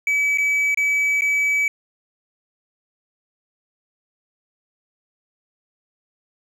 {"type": "tone with dropouts", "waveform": "triangle", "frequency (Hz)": 2289, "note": "D7", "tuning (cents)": -45, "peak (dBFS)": -15, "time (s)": [0.07, 1.68], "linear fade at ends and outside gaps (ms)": 2, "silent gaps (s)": [[0.375, 0.383], [0.746, 0.773], [1.209, 1.219]], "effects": []}